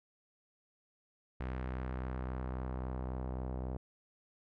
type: tone with low-pass filter sweep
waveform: sawtooth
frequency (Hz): 63.7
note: C2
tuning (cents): -46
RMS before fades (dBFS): -39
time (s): 1.4-3.77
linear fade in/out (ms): 5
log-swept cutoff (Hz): 2000 to 710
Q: 1.2
effects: none